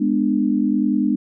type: chord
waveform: sine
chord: G# diminished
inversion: none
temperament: just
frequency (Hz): 207.7 / 249.2 / 299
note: G#3 / B3 / D4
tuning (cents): 0 / +16 / +31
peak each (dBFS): -20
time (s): 0-1.16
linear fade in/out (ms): 10
effects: none